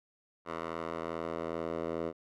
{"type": "tone with band-pass filter sweep", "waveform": "10% pulse", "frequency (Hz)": 82.41, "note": "E2", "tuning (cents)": 0, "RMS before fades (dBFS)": -37, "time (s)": [0.45, 2.13], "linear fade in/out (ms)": 50, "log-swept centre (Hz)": [1000, 540], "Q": 1.3, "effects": []}